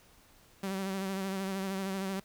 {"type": "tone with vibrato", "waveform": "sawtooth", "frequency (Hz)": 192.7, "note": "G3", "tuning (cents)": -29, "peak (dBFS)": -29, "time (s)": [0.63, 2.2], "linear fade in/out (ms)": 5, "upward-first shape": "sine", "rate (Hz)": 13, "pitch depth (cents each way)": 36, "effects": ["pink hiss -61 dBFS RMS until 2.24 s"]}